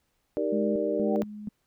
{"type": "chord", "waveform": "sine", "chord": "Eb major seventh", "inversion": "none", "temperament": "equal", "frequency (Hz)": [311.1, 392, 466.2, 587.3], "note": ["Eb4", "G4", "Bb4", "D5"], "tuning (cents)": [0, 0, 0, 0], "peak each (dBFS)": [-31, -31, -30, -30], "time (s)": [0.37, 1.22], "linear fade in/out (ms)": 0}
{"type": "tone with tremolo", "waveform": "sine", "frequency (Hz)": 210, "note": "G#3", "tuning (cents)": 19, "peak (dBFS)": -27, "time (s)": [0.52, 1.49], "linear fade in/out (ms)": 10, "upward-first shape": "square", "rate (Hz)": 2.1, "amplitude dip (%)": 70}
{"type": "tone with exponential growth", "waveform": "sine", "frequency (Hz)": 763, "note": "G5", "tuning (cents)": -47, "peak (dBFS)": -29, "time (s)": [0.9, 1.16], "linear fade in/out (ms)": 0, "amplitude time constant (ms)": 56}
{"effects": ["pink hiss -74 dBFS RMS until 1.66 s"]}